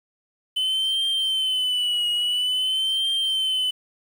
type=tone with vibrato; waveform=triangle; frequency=3029 Hz; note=F#7; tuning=40 cents sharp; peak=-19 dBFS; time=0.56-3.71 s; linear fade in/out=10 ms; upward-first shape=triangle; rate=0.49 Hz; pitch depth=82 cents each way; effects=8-bit